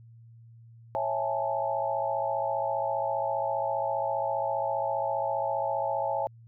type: chord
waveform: sine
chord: A major seventh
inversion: first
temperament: just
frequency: 550 / 660 / 825 / 880 Hz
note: C#5 / E5 / G#5 / A5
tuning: -14 / +2 / -12 / 0 cents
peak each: -32 dBFS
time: 0.95-6.27 s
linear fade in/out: 0 ms
effects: added 115 Hz sine -49 dBFS peak until 6.47 s